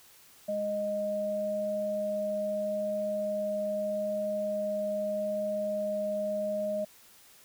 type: tone pair together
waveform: sine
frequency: 206.6 / 619 Hz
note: G#3 / D#5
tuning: -9 / -9 cents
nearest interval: octave + perfect fifth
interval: 1900 cents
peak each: -38 / -29 dBFS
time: 0.48-6.85 s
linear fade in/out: 10 ms
effects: white hiss -57 dBFS RMS until 7.44 s